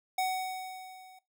square tone with level ramp, 748 Hz, F#5, 19 cents sharp, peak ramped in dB -27 to -53 dBFS, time 0.18-1.19 s, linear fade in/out 5 ms, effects noise-tail reverb RT60 0.2 s tail -18 dB re dry

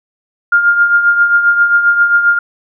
sine tone with tremolo, 1407 Hz, F6, 12 cents sharp, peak -4 dBFS, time 0.52-2.39 s, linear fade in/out 5 ms, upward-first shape triangle, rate 7.5 Hz, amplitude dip 65%, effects none

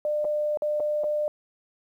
sine tone with dropouts, 599 Hz, D5, 34 cents sharp, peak -23 dBFS, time 0.05-1.28 s, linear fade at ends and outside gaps 1 ms, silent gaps 0.245-0.25 / 0.573-0.621 / 0.799-0.803 / 1.036-1.041 s, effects 10-bit

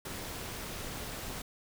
pink noise with amplitude modulation, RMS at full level -38 dBFS, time 0.05-1.42 s, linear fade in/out 5 ms, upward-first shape sine, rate 289 Hz, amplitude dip 55%, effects none

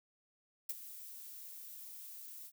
violet noise with ADSR envelope, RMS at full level -36 dBFS, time 0.69-2.52 s, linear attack 6 ms, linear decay 32 ms, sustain -14 dB, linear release 62 ms, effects none

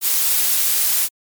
blue noise, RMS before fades -17 dBFS, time 0.01-1.09 s, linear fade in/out 50 ms, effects MP3 96 kbps

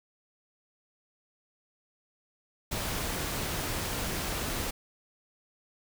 pink noise, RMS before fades -33 dBFS, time 2.71-4.71 s, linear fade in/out 10 ms, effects none

